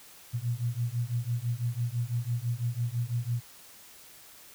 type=beating tone pair; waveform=sine; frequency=116.6 / 122.6 Hz; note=A#2 / B2; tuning=+1 / -12 cents; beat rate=6 Hz; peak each=-31 dBFS; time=0.33-3.41 s; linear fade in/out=20 ms; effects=white hiss -52 dBFS RMS until 4.54 s